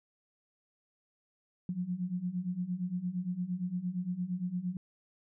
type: beating tone pair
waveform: sine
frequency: 174.61 / 183.31 Hz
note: F3 / F#3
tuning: 0 / -16 cents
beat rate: 8.7 Hz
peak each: -37 / -34 dBFS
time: 1.69-4.77 s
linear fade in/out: 2 ms
effects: none